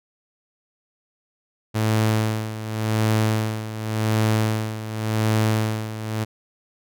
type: tone with tremolo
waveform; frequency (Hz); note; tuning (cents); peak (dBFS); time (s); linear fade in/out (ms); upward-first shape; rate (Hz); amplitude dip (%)
sawtooth; 109.3; A2; -11; -13; 1.74-6.25; 20; sine; 0.89; 75
effects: none

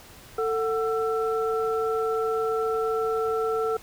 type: tone cluster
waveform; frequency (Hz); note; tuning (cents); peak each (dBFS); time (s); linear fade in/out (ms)
sine; 445.7 / 739 / 1336; A4 / F#5 / E6; +22 / -2 / +23; -24 / -33 / -30; 0.38-3.77; 5
effects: pink hiss -48 dBFS RMS until 3.82 s

